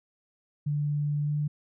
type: tone with pitch glide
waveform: sine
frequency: 146.9 to 148.35 Hz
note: D3 to D3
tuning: +1 to +18 cents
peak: -25 dBFS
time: 0.66-1.48 s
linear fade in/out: 10 ms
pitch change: +17 cents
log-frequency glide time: 1.24-1.32 s
effects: none